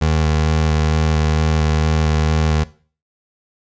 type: tone with vibrato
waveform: 25% pulse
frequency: 77.78 Hz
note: D#2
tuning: in tune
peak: -10 dBFS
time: 0.01-2.64 s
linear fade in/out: 10 ms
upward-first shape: square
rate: 2.2 Hz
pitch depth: 15 cents each way
effects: noise-tail reverb RT60 0.4 s tail -18 dB re dry + resampled to 16000 Hz